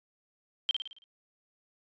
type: tone with echo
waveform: sine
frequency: 3149 Hz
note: G7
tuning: 7 cents sharp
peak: -21 dBFS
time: 0.69-0.71 s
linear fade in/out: 0 ms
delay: 55 ms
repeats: 6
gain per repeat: -6 dB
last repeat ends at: 1.04 s
effects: tanh soft clip ceiling -22 dBFS + resampled to 16000 Hz